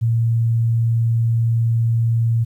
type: tone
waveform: sine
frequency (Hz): 115.2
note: A#2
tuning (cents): -20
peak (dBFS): -14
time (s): 0.01-2.45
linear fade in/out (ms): 20
effects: 9-bit